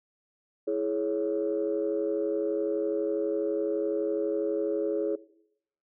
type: chord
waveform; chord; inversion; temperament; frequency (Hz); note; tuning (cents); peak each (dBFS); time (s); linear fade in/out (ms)
sine; C# minor; first; equal with one note detuned; 329.6 / 421.6 / 554.4; E4 / G#4 / C#5; 0 / +26 / 0; -31 / -27 / -31; 0.67-5.16; 10
effects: noise-tail reverb RT60 0.7 s tail -18 dB re dry + tanh soft clip ceiling -18 dBFS